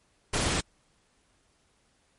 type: noise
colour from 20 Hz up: pink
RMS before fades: -27 dBFS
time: 0.33-0.61 s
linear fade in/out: 10 ms
effects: pink hiss -68 dBFS RMS until 2.18 s + MP3 48 kbps